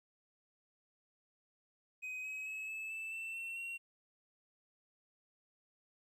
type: tone with pitch steps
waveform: triangle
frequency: 2515 / 2546 / 2577 / 2608 / 2640 / 2672 / 2705 / 2738 Hz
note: D#7 / D#7 / E7 / E7 / E7 / E7 / E7 / F7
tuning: +18 / +39 / -40 / -19 / +2 / +23 / +44 / -35 cents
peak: -39 dBFS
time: 2.02-3.78 s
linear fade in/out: 20 ms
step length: 220 ms
effects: 13-bit